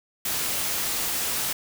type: noise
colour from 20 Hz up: white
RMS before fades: -27 dBFS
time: 0.25-1.53 s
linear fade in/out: 5 ms
effects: none